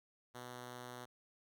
5% pulse tone, 123.47 Hz, B2, in tune, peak -36 dBFS, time 0.34-1.06 s, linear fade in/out 20 ms, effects none

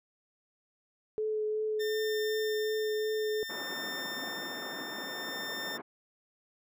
sine tone with vibrato, 430 Hz, A4, 40 cents flat, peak -29 dBFS, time 1.18-3.43 s, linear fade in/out 0 ms, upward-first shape triangle, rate 2.7 Hz, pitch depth 14 cents each way
20% pulse tone with tremolo, 1800 Hz, A6, 39 cents sharp, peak -31 dBFS, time 1.79-5.78 s, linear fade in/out 20 ms, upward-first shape sine, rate 0.58 Hz, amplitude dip 35%
pink band-pass noise, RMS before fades -43 dBFS, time 3.49-5.82 s, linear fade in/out 10 ms, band 230 to 1600 Hz, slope 24 dB/octave
effects none

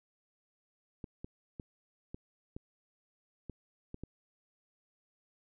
clicks, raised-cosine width 3 ms, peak -29 dBFS, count 8, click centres 1.042 / 1.245 / 1.598 / 2.145 / 2.565 / 3.497 / 3.944 / 4.036 s, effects none

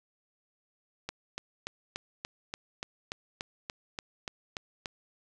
click train, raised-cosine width 0.2 ms, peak -18 dBFS, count 14, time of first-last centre 1.09-4.858 s, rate 3.45 Hz, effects none

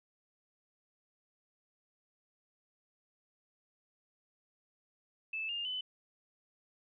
sine tone with pitch steps, 2626 / 2814 / 3016 Hz, E7 / F7 / F#7, -7 / +12 / +32 cents, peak -35 dBFS, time 5.33-5.81 s, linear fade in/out 5 ms, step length 160 ms, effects none

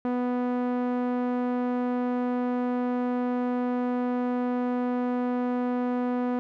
sawtooth tone with low-pass filter, 247.2 Hz, B3, 2 cents sharp, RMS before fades -27 dBFS, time 0.05-6.39 s, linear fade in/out 0 ms, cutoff 1100 Hz, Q 0.69, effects none

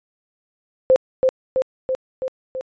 sine tone with echo, 520 Hz, C5, 11 cents flat, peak -9 dBFS, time 0.9-0.96 s, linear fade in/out 0 ms, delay 330 ms, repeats 5, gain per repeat -3 dB, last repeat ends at 2.61 s, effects resampled to 16000 Hz

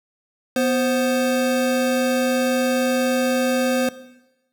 square tone pair together, 247 / 523.3 Hz, B3 / C5, 0 / 0 cents, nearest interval octave + minor second, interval 1300 cents, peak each -21 dBFS, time 0.56-3.89 s, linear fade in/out 2 ms, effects noise-tail reverb RT60 1.0 s tail -17 dB re dry

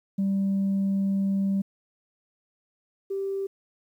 sine tone pair in turn, 195.6 / 391.2 Hz, G3 / G4, -4 / -4 cents, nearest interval octave, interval 1200 cents, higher second, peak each -20 / -26 dBFS, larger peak first, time 0.18-1.62 / 3.1-3.47 s, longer first, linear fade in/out 10 ms, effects tanh soft clip ceiling -20 dBFS + 10-bit

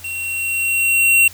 square tone with level ramp, 2735 Hz, F7, 37 cents flat, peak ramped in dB -25 to -9 dBFS, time 0.04-1.28 s, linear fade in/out 5 ms, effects added 89 Hz sine -42 dBFS peak until 1.33 s + white hiss -40 dBFS RMS until 1.33 s

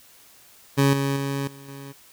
20% pulse tone with level steps, 138.59 Hz, C#3, in tune, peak -11 / -17 / -20 / -37 / -32 dBFS, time 0.77-1.93 s, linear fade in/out 20 ms, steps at 0.93 / 1.16 / 1.47 / 1.68 s, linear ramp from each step 5 ms, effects white hiss -52 dBFS RMS until 2.12 s

